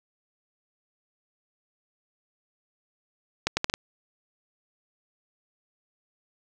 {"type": "accelerating click train", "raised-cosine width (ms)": 0.2, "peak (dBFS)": -6, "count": 5, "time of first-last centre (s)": [3.47, 3.739], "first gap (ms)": 100, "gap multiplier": 0.74, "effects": []}